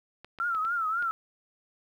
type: clicks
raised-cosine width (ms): 0.3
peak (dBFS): -29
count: 5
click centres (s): 0.246 / 0.387 / 0.549 / 0.65 / 1.025
type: tone with vibrato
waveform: sine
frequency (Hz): 1341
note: E6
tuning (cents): +29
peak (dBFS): -26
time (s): 0.4-1.11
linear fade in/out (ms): 0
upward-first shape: triangle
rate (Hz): 3.7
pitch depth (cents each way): 130
effects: 10-bit